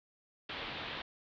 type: low-pass noise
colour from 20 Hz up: white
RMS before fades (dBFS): -42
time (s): 0.49-1.02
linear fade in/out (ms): 5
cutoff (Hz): 3900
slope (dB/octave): 48
effects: none